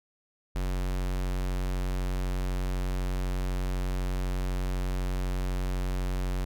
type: tone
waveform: square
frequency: 46 Hz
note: F#1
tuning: 9 cents flat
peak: -28 dBFS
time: 0.55-6.45 s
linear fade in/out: 10 ms
effects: none